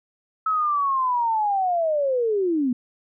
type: linear sweep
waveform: sine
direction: down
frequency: 1300 to 236 Hz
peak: -19 dBFS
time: 0.46-2.73 s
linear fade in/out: 5 ms
effects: none